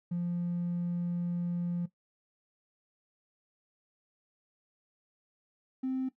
triangle tone pair in turn, 174.2 / 261 Hz, F3 / C4, -4 / -4 cents, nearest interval perfect fifth, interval 700 cents, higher second, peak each -26 dBFS, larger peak neither, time 0.11-1.86 / 5.83-6.09 s, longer first, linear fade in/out 10 ms, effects noise-tail reverb RT60 0.1 s tail -17 dB re dry + tanh soft clip ceiling -27 dBFS

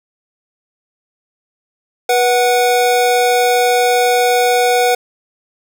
square tone pair together, 487.5 / 740.2 Hz, B4 / F#5, -23 / 0 cents, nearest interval perfect fifth, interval 723 cents, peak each -14 dBFS, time 2.09-4.95 s, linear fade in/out 5 ms, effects none

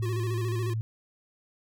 sine tone with pitch glide, 110 to 110.89 Hz, A2 to A2, 0 to +14 cents, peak -27 dBFS, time 0-0.81 s, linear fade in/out 0 ms, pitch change +14 cents, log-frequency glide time 0.16-0.45 s
square tone with vibrato, 361.7 Hz, F#4, 39 cents flat, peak -34 dBFS, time 0.02-0.74 s, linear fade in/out 10 ms, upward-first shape square, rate 14 Hz, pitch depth 62 cents each way
effects none

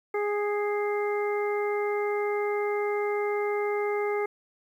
harmonic tone with a mistuned harmonic, 413.1 Hz, G#4, 9 cents flat, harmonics 1 / 2 / 3 / 4 / 5, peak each -26 / -34 / -37 / -44 / -36 dBFS, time 0.14-4.26 s, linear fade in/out 5 ms, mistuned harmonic 5, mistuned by +24 cents, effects 10-bit

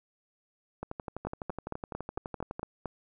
two click trains, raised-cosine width 1 ms, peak -20 / -22 dBFS, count 8 / 22, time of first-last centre 1.27-2.857 / 0.83-2.595 s, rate 4.41 / 11.9 Hz, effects none

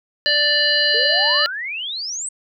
harmonic tone, 588 Hz, D5, 2 cents sharp, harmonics 1 / 3 / 5 / 7 / 8, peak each -25 / -19 / -21 / -19 / -23 dBFS, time 0.26-1.46 s, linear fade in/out 0 ms
sine exponential sweep, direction up, 431.9 to 8430 Hz, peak -24 dBFS, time 0.94-2.29 s, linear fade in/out 5 ms
effects none

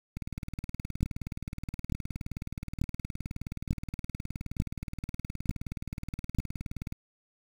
two click trains, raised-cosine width 5 ms, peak -24 / -14 dBFS, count 130 / 7, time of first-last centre 0.17-6.924 / 1.03-6.387 s, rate 19.1 / 1.12 Hz, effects 7-bit

